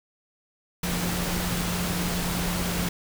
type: tone in noise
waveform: sine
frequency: 176.2 Hz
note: F3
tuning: 16 cents sharp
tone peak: -29 dBFS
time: 0.83-2.89 s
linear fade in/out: 5 ms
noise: pink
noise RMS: -29 dBFS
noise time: 0.83-2.89 s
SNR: -3 dB
effects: none